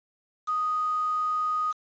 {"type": "tone with quantisation", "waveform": "sine", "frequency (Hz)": 1244.5, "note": "D#6", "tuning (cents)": 0, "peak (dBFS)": -24, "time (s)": [0.47, 1.73], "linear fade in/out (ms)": 20, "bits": 7, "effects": ["resampled to 16000 Hz"]}